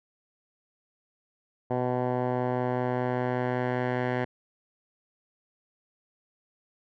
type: tone with low-pass filter sweep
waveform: 10% pulse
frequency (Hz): 125.1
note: B2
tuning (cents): +23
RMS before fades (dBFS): -28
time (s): 1.7-4.25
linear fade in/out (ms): 10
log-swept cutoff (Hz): 880 to 1800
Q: 1.5
effects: none